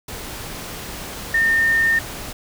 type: tone in noise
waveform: sine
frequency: 1819 Hz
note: A#6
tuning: 43 cents flat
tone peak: -14 dBFS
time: 1.34-1.99 s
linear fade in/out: 5 ms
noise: pink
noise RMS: -32 dBFS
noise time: 0.08-2.33 s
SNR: +15 dB
effects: none